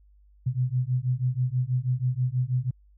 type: beating tone pair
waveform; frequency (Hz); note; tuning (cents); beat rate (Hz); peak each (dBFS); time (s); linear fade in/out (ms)
sine; 123.47 / 129.67; B2 / C3; 0 / -15; 6.2; -26; 0.46-2.71; 10
effects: added 50 Hz sine -54 dBFS peak until 2.97 s